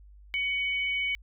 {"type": "tone pair together", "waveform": "sine", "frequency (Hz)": [2243, 3001], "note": ["C#7", "F#7"], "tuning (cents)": [20, 24], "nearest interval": "perfect fourth", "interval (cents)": 504, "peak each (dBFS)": [-27, -34], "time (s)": [0.34, 1.15], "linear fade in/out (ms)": 0, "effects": ["added 50 Hz sine -49 dBFS peak until 1.22 s"]}